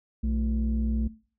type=tone pair together; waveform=sine; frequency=61 / 221.1 Hz; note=B1 / A3; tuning=-21 / +9 cents; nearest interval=octave + minor seventh; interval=2230 cents; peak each=-24 / -28 dBFS; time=0.23-1.08 s; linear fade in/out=10 ms; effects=noise-tail reverb RT60 0.4 s tail -18 dB re dry + tanh soft clip ceiling -19 dBFS